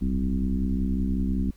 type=tone with frequency modulation; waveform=sine; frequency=126 Hz; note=B2; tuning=35 cents sharp; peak=-22 dBFS; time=0.01-1.51 s; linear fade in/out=10 ms; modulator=65.6 Hz; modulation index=2.2; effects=added 50 Hz sine -52 dBFS peak until 1.56 s + pink hiss -61 dBFS RMS until 1.56 s